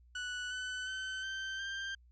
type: tone with pitch steps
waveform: 30% pulse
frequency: 1480 / 1504.1 / 1528.7 / 1553.6 / 1578.9 Hz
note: F#6 / F#6 / G6 / G6 / G6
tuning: 0 / +28 / -44 / -16 / +12 cents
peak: -35 dBFS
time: 0.15-1.95 s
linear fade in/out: 5 ms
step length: 360 ms
effects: added 60 Hz sine -59 dBFS peak until 2.11 s + resampled to 16000 Hz